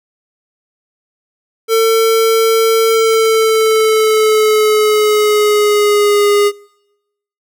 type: tone with pitch glide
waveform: square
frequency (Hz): 450 to 410.3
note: A4 to G#4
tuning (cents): +39 to -21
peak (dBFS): -9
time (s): 1.68-6.52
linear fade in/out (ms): 50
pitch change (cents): -160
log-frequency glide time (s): 2.85-6.27
effects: noise-tail reverb RT60 0.9 s tail -25 dB re dry